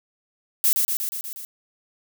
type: noise with echo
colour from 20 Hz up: violet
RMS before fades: -18 dBFS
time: 0.64-0.73 s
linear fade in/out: 0 ms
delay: 120 ms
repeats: 6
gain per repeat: -3 dB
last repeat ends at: 1.45 s
effects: none